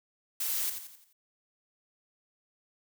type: noise with echo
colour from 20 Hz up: blue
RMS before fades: -32 dBFS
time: 0.4-0.7 s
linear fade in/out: 5 ms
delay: 86 ms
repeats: 5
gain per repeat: -7 dB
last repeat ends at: 1.13 s
effects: none